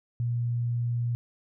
sine tone, 119.3 Hz, A#2, 41 cents sharp, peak -25 dBFS, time 0.2-1.15 s, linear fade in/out 0 ms, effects none

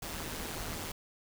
pink noise with amplitude modulation, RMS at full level -37 dBFS, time 0.02-0.92 s, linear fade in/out 5 ms, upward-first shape sine, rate 159 Hz, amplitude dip 55%, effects none

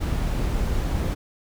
brown noise, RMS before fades -24 dBFS, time 0-1.15 s, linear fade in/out 20 ms, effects none

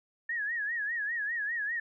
sine tone with vibrato, 1775 Hz, A6, 15 cents sharp, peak -30 dBFS, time 0.29-1.8 s, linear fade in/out 5 ms, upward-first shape sine, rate 5 Hz, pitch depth 130 cents each way, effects none

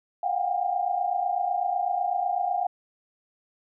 sine tone cluster, 707 / 735 / 795 Hz, F5 / F#5 / G5, +21 / -12 / +24 cents, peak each -28 dBFS, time 0.23-2.67 s, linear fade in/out 5 ms, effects none

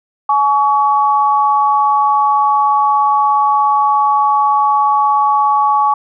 sine tone pair together, 846 / 1129.3 Hz, G#5 / C#6, +32 / +32 cents, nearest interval perfect fourth, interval 500 cents, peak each -12 dBFS, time 0.29-5.94 s, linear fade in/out 5 ms, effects none

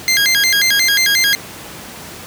20% pulse tone with vibrato, 1846 Hz, A#6, 17 cents flat, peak -6 dBFS, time 0.08-1.35 s, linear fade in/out 0 ms, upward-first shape square, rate 5.6 Hz, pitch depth 210 cents each way, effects pink hiss -32 dBFS RMS until 2.26 s + high-pass 100 Hz 12 dB/octave

